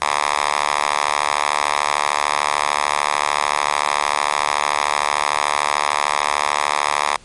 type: tone with high-pass filter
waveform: 5% pulse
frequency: 73.42 Hz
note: D2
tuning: in tune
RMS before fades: -19 dBFS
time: 0.02-7.17 s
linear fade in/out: 0 ms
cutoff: 1100 Hz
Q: 2.5
effects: pink hiss -47 dBFS RMS until 7.24 s + MP3 48 kbps